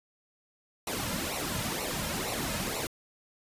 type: noise with flanger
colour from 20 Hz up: pink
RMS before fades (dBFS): -33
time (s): 0.87-2.87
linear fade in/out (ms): 2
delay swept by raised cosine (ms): 0.6 to 2.7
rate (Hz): 2.1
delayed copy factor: -0.75
effects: resampled to 32000 Hz